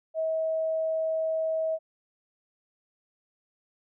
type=tone; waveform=sine; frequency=641 Hz; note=E5; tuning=49 cents flat; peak=-25 dBFS; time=0.14-1.79 s; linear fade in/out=50 ms; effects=none